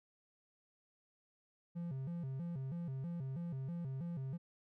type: tone with vibrato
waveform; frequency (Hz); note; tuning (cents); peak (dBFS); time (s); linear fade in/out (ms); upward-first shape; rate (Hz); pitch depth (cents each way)
triangle; 151.1; D3; +50; -37; 1.75-4.38; 20; square; 3.1; 220
effects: none